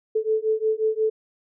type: beating tone pair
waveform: sine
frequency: 434.5 / 440.1 Hz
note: A4 / A4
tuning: -22 / 0 cents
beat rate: 5.6 Hz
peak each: -23 dBFS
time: 0.15-1.1 s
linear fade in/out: 10 ms
effects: none